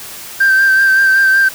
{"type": "tone with vibrato", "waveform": "sine", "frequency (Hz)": 1568, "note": "G6", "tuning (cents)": 0, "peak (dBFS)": -5, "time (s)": [0.4, 1.49], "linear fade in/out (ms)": 10, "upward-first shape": "sine", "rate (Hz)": 5.3, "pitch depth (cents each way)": 26, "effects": ["tanh soft clip ceiling -5 dBFS", "white hiss -30 dBFS RMS until 1.54 s"]}